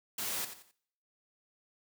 white noise with echo, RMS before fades -36 dBFS, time 0.18-0.45 s, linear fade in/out 5 ms, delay 88 ms, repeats 3, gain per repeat -10 dB, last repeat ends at 0.714 s, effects noise-tail reverb RT60 0.7 s tail -24 dB re dry + high-pass 100 Hz 12 dB/octave

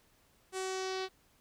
sawtooth tone with low-pass filter sweep, 377.4 Hz, F#4, 34 cents sharp, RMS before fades -37 dBFS, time 0.52-1.09 s, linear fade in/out 50 ms, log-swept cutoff 9000 to 4100 Hz, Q 2.3, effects pink hiss -68 dBFS RMS until 1.4 s

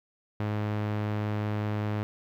sawtooth tone with low-pass filter, 105.3 Hz, G#2, 24 cents sharp, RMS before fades -30 dBFS, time 0.4-2.03 s, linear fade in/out 0 ms, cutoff 2600 Hz, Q 0.66, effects 11-bit

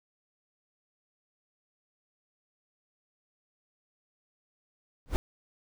brown noise with exponential growth, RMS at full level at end -20 dBFS, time 5.06-5.16 s, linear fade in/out 0 ms, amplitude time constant 20 ms, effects none

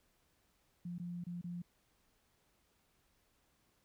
sine tone with dropouts, 174.61 Hz, F3, in tune, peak -40 dBFS, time 0.85-1.62 s, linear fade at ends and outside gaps 5 ms, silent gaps 0.983-0.997 / 1.24-1.266 / 1.414-1.441 s, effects pink hiss -75 dBFS RMS until 3.84 s

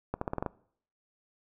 accelerating click train, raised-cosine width 1 ms, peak -17 dBFS, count 7, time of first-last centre 0.14-0.462 s, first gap 74 ms, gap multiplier 0.87, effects noise-tail reverb RT60 0.6 s tail -22 dB re dry

